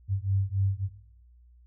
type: beating tone pair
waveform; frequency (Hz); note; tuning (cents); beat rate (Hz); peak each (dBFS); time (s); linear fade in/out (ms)
sine; 95.9 / 99.5; G2 / G2; -37 / +26; 3.6; -27; 0.08-0.89; 50
effects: noise-tail reverb RT60 0.8 s tail -19 dB re dry + added 60 Hz sine -53 dBFS peak until 1.66 s